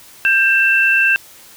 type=tone pair together; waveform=sine; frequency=1582.3 / 2678 Hz; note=G6 / E7; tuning=+16 / +27 cents; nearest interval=major sixth; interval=911 cents; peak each=-13 dBFS; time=0.25-1.16 s; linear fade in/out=0 ms; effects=white hiss -42 dBFS RMS until 1.56 s